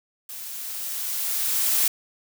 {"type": "noise with level ramp", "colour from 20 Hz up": "blue", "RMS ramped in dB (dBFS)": [-37, -20], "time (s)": [0.29, 1.88], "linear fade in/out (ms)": 2, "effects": []}